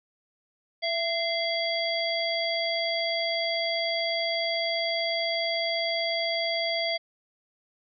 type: harmonic tone with a mistuned harmonic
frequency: 667 Hz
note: E5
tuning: 20 cents sharp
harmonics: 1 / 3 / 5 / 7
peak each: -29 / -31 / -32 / -32 dBFS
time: 0.82-6.98 s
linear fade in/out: 20 ms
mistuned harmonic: 3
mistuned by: +62 cents
effects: none